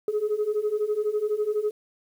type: beating tone pair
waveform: sine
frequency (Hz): 415.3 / 427.3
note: G#4 / G#4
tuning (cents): 0 / +49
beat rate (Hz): 12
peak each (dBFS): -26 / -24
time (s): 0.08-1.71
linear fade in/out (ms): 2
effects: tanh soft clip ceiling -18 dBFS + 9-bit